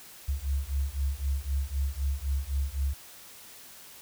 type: beating tone pair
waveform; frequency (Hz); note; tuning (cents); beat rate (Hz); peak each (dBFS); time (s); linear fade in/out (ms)
sine; 67.2 / 71.1; C2 / C#2; +47 / +45; 3.9; -30; 0.28-2.94; 10
effects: white hiss -49 dBFS RMS until 4.01 s